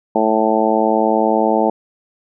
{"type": "harmonic tone", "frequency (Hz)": 110, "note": "A2", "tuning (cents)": 0, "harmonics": [2, 3, 4, 5, 6, 7, 8], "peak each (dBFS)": [-20, -20, -20, -20, -20, -20, -20], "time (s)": [0.15, 1.7], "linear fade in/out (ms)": 5, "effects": []}